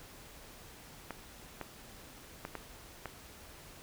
clicks, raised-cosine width 0.5 ms, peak -24 dBFS, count 5, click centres 1.107 / 1.613 / 2.451 / 2.553 / 3.057 s, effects pink hiss -53 dBFS RMS until 3.82 s

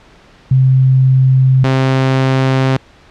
sine / sawtooth tone pair in turn, 131.1 / 132.24 Hz, C3 / C3, +4 / +19 cents, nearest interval unison, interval 15 cents, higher second, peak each -6 dBFS, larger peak neither, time 0.51-1.64 / 1.64-2.77 s, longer neither, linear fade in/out 5 ms, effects pink hiss -44 dBFS RMS until 3.1 s + low-pass 4000 Hz 12 dB/octave

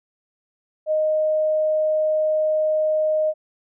sine tone, 620 Hz, D#5, 6 cents flat, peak -17 dBFS, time 0.86-3.34 s, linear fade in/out 50 ms, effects none

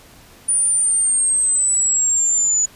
sine exponential sweep, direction down, 9500 to 6890 Hz, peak -14 dBFS, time 0.48-2.66 s, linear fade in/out 10 ms, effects pink hiss -46 dBFS RMS until 2.75 s + resampled to 32000 Hz

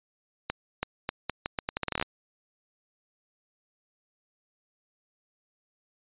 accelerating click train, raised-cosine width 0.3 ms, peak -12 dBFS, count 16, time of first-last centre 0.5-2.026 s, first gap 330 ms, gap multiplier 0.79, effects resampled to 8000 Hz

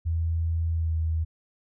sine tone with pitch glide, 82.41 to 80.48 Hz, E2 to E2, 0 to -41 cents, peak -23 dBFS, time 0.05-1.25 s, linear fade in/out 20 ms, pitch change -41 cents, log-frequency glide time 0.72-0.96 s, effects none

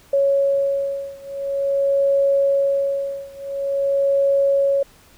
sine beating tone pair, 554.4 / 554.87 Hz, C#5 / C#5, 0 / +2 cents, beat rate 0.47 Hz, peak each -19 / -20 dBFS, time 0.13-4.83 s, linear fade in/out 5 ms, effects pink hiss -51 dBFS RMS until 5.17 s

